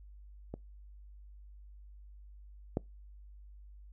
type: clicks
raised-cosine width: 2 ms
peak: -26 / -17 dBFS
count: 2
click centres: 0.54 / 2.771 s
effects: noise-tail reverb RT60 0.2 s tail -25 dB re dry + added 50 Hz sine -50 dBFS peak until 3.92 s